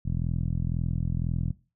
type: tone with low-pass filter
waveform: 10% pulse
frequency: 41.98 Hz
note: E1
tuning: 32 cents sharp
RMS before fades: -28 dBFS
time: 0.05-1.52 s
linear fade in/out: 10 ms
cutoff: 150 Hz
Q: 1.3
effects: noise-tail reverb RT60 0.3 s tail -19 dB re dry